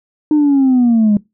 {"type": "linear sweep", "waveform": "sine", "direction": "down", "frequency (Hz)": [306.4, 202.6], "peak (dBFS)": -6, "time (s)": [0.31, 1.17], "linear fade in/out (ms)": 2, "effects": ["noise-tail reverb RT60 0.2 s tail -23 dB re dry", "tanh soft clip ceiling -6 dBFS"]}